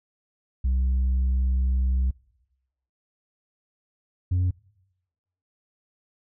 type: tone pair in turn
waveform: sine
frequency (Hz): 64.1 / 90.65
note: C2 / F#2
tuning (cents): -35 / -35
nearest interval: tritone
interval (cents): 600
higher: second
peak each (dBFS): -17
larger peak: neither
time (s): 0.64-2.11 / 4.31-4.51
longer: first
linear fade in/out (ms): 10
effects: noise-tail reverb RT60 1.0 s tail -26 dB re dry + tanh soft clip ceiling -19 dBFS